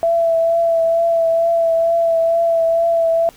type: tone with vibrato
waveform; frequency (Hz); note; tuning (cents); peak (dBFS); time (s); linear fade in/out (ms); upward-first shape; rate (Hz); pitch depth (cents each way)
sine; 666; E5; +18; -12; 0.03-3.29; 0; triangle; 2.2; 23
effects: pink hiss -46 dBFS RMS until 3.36 s